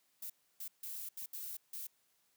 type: noise bursts at uneven times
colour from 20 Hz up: violet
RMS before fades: -44 dBFS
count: 6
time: 0.22-0.3 / 0.6-0.68 / 0.83-1.09 / 1.17-1.26 / 1.33-1.57 / 1.73-1.87 s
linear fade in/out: 5 ms
effects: white hiss -75 dBFS RMS until 2.36 s + high-pass 100 Hz 12 dB/octave